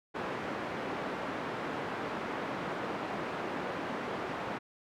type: band-pass noise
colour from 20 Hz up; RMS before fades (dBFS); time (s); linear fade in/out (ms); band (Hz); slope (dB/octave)
pink; -37; 0.14-4.59; 20; 240 to 1700; 12
effects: none